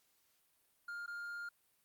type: tone with dropouts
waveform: triangle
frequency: 1408 Hz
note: F6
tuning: 14 cents sharp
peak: -40 dBFS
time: 0.88-1.49 s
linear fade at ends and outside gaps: 5 ms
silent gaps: 1.062-1.077 s
effects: white hiss -75 dBFS RMS until 1.84 s + Opus 48 kbps